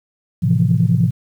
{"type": "chord", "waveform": "sine", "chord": "F major seventh", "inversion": "first", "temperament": "equal", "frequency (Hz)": [110, 130.81, 164.81, 174.61], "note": ["A2", "C3", "E3", "F3"], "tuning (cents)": [0, 0, 0, 0], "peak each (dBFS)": -17, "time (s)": [0.42, 1.11], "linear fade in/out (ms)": 20, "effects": ["tanh soft clip ceiling -2 dBFS", "8-bit"]}